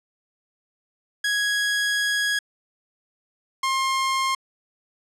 sawtooth tone pair in turn, 1661.2 / 1064.5 Hz, G#6 / C6, 0 / +30 cents, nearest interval minor sixth, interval 770 cents, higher first, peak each -17 dBFS, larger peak neither, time 1.24-2.39 / 3.63-4.35 s, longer first, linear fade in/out 5 ms, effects low-pass 9000 Hz 12 dB/octave

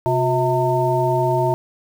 harmonic tone with a mistuned harmonic, 129.3 Hz, C3, 20 cents flat, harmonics 1 / 3 / 5 / 7, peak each -21 / -21 / -21 / -21 dBFS, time 0.06-1.54 s, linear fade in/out 0 ms, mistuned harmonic 3, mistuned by -120 cents, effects 7-bit

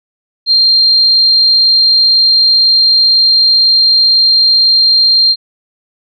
sine tone, 4186 Hz, C8, in tune, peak -5 dBFS, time 0.46-5.36 s, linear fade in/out 50 ms, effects none

